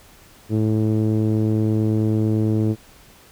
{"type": "tone with low-pass filter", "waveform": "sawtooth", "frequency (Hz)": 108.8, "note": "A2", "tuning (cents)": -19, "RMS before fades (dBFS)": -19, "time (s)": [0.49, 2.76], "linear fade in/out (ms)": 50, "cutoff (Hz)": 360, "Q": 2.1, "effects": ["pink hiss -49 dBFS RMS until 3.31 s"]}